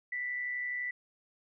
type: tone with amplitude modulation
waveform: sine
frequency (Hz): 1975.5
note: B6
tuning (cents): 0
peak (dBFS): -31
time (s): 0.12-0.91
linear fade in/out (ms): 5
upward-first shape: sine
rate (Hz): 132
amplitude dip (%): 40
effects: none